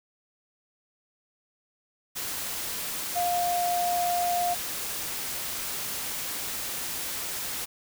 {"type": "tone in noise", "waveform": "sine", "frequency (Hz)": 705, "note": "F5", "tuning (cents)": 16, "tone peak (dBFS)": -24, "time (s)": [3.15, 4.55], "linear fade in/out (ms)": 20, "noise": "white", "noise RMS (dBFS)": -33, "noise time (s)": [2.15, 7.66], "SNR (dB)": 6, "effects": []}